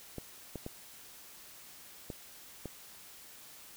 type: clicks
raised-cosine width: 2 ms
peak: -26 dBFS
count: 5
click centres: 0.183 / 0.557 / 0.664 / 2.102 / 2.657 s
effects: white hiss -53 dBFS RMS until 3.76 s